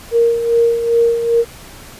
sine tone with tremolo, 466.2 Hz, A#4, in tune, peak -8 dBFS, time 0.11-1.45 s, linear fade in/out 50 ms, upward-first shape sine, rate 2.5 Hz, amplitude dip 60%, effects pink hiss -37 dBFS RMS until 1.99 s + resampled to 32000 Hz

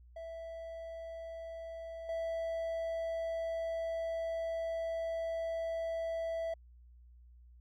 triangle tone with level steps, 659.3 Hz, E5, in tune, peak -40 / -32 dBFS, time 0.16-6.54 s, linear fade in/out 5 ms, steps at 2.09 s, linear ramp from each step 2 ms, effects added 60 Hz sine -55 dBFS peak until 7.6 s

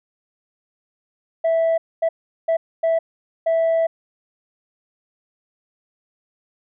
sine tone bursts at uneven times, 657 Hz, E5, 6 cents flat, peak -13 dBFS, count 5, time 1.44-1.78 / 2.02-2.09 / 2.48-2.57 / 2.83-2.99 / 3.46-3.87 s, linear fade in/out 10 ms, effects tanh soft clip ceiling -14 dBFS

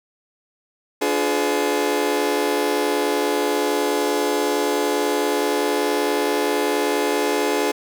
30% pulse chord, D diminished seventh, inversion none, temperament just, 293.7 / 352.4 / 422.9 / 507.5 Hz, D4 / F4 / Ab4 / Cb5, 0 / +16 / +31 / +47 cents, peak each -22 / -24 / -19 / -24 dBFS, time 1.01-7.72 s, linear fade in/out 10 ms, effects none

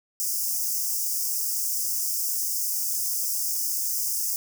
white high-pass noise, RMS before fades -27 dBFS, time 0.2-4.36 s, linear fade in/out 0 ms, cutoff 5000 Hz, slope 96 dB/octave, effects none

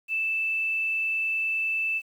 sine tone with frequency modulation, 2640 Hz, E7, 2 cents sharp, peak -24 dBFS, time 0.08-2.02 s, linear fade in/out 50 ms, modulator 29.7 Hz, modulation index 0.36, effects 9-bit

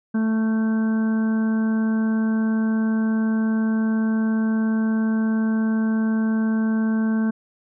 harmonic tone with a mistuned harmonic, 220.7 Hz, A3, 5 cents sharp, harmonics 1 / 2 / 3 / 4 / 5 / 6 / 7, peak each -18 / -35 / -39 / -41 / -41 / -46 / -36 dBFS, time 0.14-7.31 s, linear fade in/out 10 ms, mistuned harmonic 6, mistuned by +28 cents, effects none

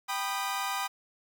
sawtooth chord, G augmented, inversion none, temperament equal with one note detuned, 784 / 987.8 / 1226.7 Hz, G5 / B5 / D#6, 0 / 0 / -25 cents, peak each -31 dBFS, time 0.08-0.88 s, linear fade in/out 20 ms, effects 10-bit

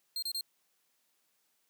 40% pulse tone bursts, 4200 Hz, C8, 6 cents sharp, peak -32 dBFS, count 3, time 0.16-0.41 s, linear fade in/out 2 ms, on 64 ms, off 29 ms, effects white hiss -75 dBFS RMS until 1.69 s + high-pass 150 Hz 12 dB/octave

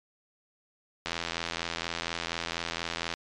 click train, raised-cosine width 0.2 ms, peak -13 dBFS, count 176, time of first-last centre 1.06-3.138 s, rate 84.2 Hz, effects low-pass 6000 Hz 12 dB/octave + MP3 96 kbps

